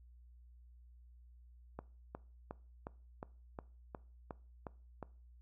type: click train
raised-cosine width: 1 ms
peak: -29 dBFS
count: 10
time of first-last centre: 1.79-5.027 s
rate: 2.78 Hz
effects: noise-tail reverb RT60 0.4 s tail -21 dB re dry + added 60 Hz sine -57 dBFS peak until 5.41 s